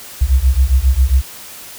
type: beating tone pair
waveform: sine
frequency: 61.74 / 69.14 Hz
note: B1 / C#2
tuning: 0 / -4 cents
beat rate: 7.4 Hz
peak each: -12 dBFS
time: 0.21-1.22 s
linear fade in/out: 10 ms
effects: white hiss -34 dBFS RMS until 1.78 s